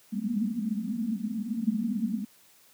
white band-pass noise, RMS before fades -30 dBFS, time 0.12-2.25 s, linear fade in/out 10 ms, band 200 to 240 Hz, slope 96 dB/octave, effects white hiss -59 dBFS RMS until 2.73 s + high-pass 80 Hz 12 dB/octave

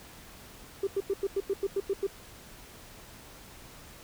sine tone bursts, 393.5 Hz, G4, 7 cents sharp, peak -24 dBFS, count 10, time 0.83-2.068 s, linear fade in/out 5 ms, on 41 ms, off 92 ms, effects tanh soft clip ceiling -21 dBFS + pink hiss -50 dBFS RMS until 4.03 s

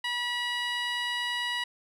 15% pulse tone with band-pass filter, 969 Hz, B5, 33 cents flat, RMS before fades -31 dBFS, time 0.04-1.64 s, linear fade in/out 5 ms, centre 2500 Hz, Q 0.8, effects none

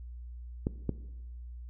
clicks, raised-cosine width 3 ms, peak -16 dBFS, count 2, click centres 0.669 / 0.893 s, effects noise-tail reverb RT60 1.0 s tail -17 dB re dry + added 60 Hz sine -41 dBFS peak until 1.69 s

